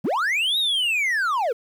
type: linear two-way sweep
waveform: triangle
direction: up then down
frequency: 130.81 to 3850 to 422.5 Hz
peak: -18 dBFS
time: 0.04-1.53 s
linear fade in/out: 10 ms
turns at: 0.58 s
effects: 9-bit